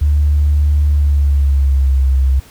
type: tone with pitch glide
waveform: sine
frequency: 73.42 to 66.55 Hz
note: D2 to C2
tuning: 0 to +30 cents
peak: -8 dBFS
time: 0.01-2.4 s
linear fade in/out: 10 ms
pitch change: -170 cents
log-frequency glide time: 0.86-2.01 s
effects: tanh soft clip ceiling -4 dBFS + pink hiss -43 dBFS RMS until 2.5 s